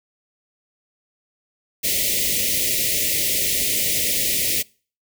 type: band-stop noise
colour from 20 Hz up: white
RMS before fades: -21 dBFS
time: 1.83-4.63 s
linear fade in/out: 20 ms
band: 640 to 1900 Hz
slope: 96 dB/octave
effects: noise-tail reverb RT60 0.4 s tail -25 dB re dry